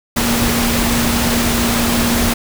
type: tone in noise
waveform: sine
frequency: 235.7 Hz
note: A#3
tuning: 19 cents sharp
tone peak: -17 dBFS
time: 0.16-2.34 s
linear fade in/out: 10 ms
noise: pink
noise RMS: -17 dBFS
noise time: 0.16-2.34 s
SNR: -3 dB
effects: none